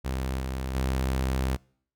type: tone with level steps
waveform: sawtooth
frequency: 65.41 Hz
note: C2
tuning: in tune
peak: -24 / -26 / -21 dBFS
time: 0.04-1.57 s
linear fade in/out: 20 ms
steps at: 0.39 / 0.74 s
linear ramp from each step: 20 ms
effects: noise-tail reverb RT60 0.6 s tail -26 dB re dry